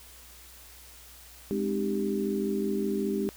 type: chord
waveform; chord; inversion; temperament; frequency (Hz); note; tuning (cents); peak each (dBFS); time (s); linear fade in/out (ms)
sine; Ab major seventh; none; equal with one note detuned; 207.7 / 261.6 / 306.5 / 392; Ab3 / C4 / Eb4 / G4; 0 / 0 / -26 / 0; -30 / -36 / -34 / -30; 1.51-3.29; 0
effects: added 60 Hz sine -54 dBFS peak until 3.36 s + white hiss -51 dBFS RMS until 3.36 s